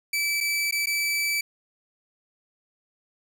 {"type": "tone with dropouts", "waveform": "sawtooth", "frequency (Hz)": 2311, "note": "D7", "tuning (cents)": -28, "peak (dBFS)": -20, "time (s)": [0.13, 1.41], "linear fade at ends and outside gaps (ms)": 5, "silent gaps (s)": [[0.405, 0.408], [0.711, 0.723], [0.859, 0.869]], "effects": []}